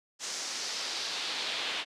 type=noise with band-pass filter sweep; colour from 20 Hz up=brown; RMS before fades=-35 dBFS; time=0.19-1.85 s; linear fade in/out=50 ms; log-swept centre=6500 to 3200 Hz; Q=2.1; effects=high-pass 300 Hz 12 dB/octave + low-pass 10000 Hz 12 dB/octave